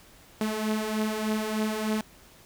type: beating tone pair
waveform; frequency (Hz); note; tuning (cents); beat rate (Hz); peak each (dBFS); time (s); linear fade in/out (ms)
sawtooth; 213.7 / 217; G#3 / A3; +50 / -24; 3.3; -28 / -24; 0.41-2.01; 2
effects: pink hiss -54 dBFS RMS until 2.45 s